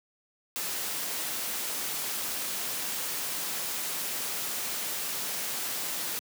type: noise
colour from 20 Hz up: white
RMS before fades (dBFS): -33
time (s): 0.56-6.19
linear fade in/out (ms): 0
effects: high-pass 150 Hz 12 dB/octave